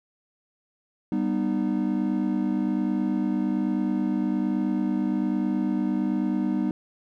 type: chord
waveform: triangle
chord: G augmented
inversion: none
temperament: just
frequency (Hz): 196 / 245 / 306.2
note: G3 / B3 / D#4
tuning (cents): 0 / -14 / -28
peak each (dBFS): -25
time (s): 1.12-6.71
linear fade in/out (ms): 2
effects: none